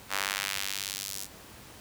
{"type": "tone with high-pass filter sweep", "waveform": "sawtooth", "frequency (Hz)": 98.3, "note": "G2", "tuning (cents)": 5, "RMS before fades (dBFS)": -34, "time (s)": [0.09, 1.28], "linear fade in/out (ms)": 50, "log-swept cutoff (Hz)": [1200, 6700], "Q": 0.88, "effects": ["pink hiss -49 dBFS RMS until 1.8 s", "high-pass 60 Hz 12 dB/octave"]}